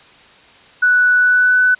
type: tone with pitch glide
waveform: sine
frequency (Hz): 1480 to 1497.2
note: F#6 to F#6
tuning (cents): 0 to +20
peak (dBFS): -9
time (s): 0.82-1.75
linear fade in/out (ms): 10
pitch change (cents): +20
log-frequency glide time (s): 1.17-1.59
effects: white hiss -45 dBFS RMS until 1.79 s + resampled to 8000 Hz